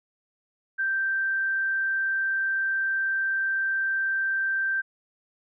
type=tone; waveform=sine; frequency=1567 Hz; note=G6; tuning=1 cent flat; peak=-23 dBFS; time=0.78-4.82 s; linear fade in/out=20 ms; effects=none